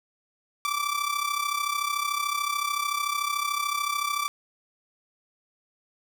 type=tone with amplitude modulation; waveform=sawtooth; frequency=1165 Hz; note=D6; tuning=14 cents flat; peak=-19 dBFS; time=0.65-4.28 s; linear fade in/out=0 ms; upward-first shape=sine; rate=33.6 Hz; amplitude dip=70%; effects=none